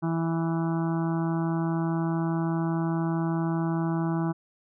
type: harmonic tone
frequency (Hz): 164.81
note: E3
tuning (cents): 0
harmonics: 1 / 2 / 4 / 5 / 6 / 7 / 8 / 9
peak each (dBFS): -26 / -29 / -39 / -38 / -40 / -42 / -44 / -45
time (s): 0.02-4.33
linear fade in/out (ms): 20
effects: none